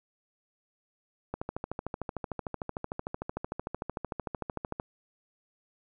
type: click train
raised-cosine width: 1 ms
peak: -19 dBFS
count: 47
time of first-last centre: 1.34-4.799 s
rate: 13.3 Hz
effects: none